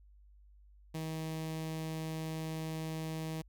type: tone with notch filter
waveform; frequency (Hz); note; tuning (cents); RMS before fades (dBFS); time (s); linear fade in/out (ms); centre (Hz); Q
sawtooth; 159.2; D#3; +40; -39; 0.94-3.42; 10; 1400; 2
effects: added 50 Hz sine -57 dBFS peak until 3.48 s